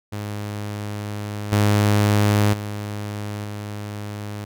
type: tone with level steps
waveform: sawtooth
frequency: 103.83 Hz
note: G#2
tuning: in tune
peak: -23 / -11 / -23 / -25 dBFS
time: 0.12-4.45 s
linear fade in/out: 10 ms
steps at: 1.52 / 2.53 / 3.44 s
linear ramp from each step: 5 ms
effects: none